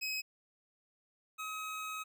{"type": "tone pair in turn", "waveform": "25% pulse", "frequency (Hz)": [2543, 1271.5], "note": ["D#7", "D#6"], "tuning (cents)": [37, 37], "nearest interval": "octave", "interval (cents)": 1200, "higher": "first", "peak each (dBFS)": [-31, -35], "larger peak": "first", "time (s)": [[0.01, 0.22], [1.38, 2.04]], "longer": "second", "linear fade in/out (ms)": 20, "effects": []}